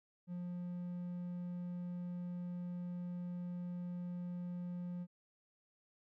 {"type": "tone", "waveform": "triangle", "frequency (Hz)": 176.9, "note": "F3", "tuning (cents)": 23, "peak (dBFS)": -38, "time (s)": [0.27, 5.07], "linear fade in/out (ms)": 50, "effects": []}